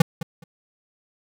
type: tone with echo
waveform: square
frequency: 164.81 Hz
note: E3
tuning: in tune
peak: -11 dBFS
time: 0-0.02 s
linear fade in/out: 5 ms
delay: 210 ms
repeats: 2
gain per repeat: -15 dB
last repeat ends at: 0.44 s
effects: none